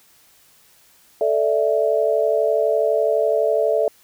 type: chord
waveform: sine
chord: A suspended fourth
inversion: none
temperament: equal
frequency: 440 / 587.3 / 659.3 Hz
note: A4 / D5 / E5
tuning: 0 / 0 / 0 cents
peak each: -20 dBFS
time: 1.21-3.88 s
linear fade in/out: 2 ms
effects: white hiss -54 dBFS RMS until 4.03 s